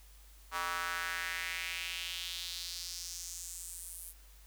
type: tone with high-pass filter sweep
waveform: square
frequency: 87.31 Hz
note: F2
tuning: in tune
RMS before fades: -40 dBFS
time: 0.51-4.14 s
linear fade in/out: 50 ms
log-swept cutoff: 1100 to 11000 Hz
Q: 2.7
effects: added 50 Hz sine -55 dBFS peak until 4.46 s + white hiss -62 dBFS RMS until 4.46 s